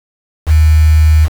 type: tone with quantisation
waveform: sine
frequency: 77.78 Hz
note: D#2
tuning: in tune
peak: -4 dBFS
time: 0.46-1.29 s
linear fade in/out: 50 ms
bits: 4
effects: none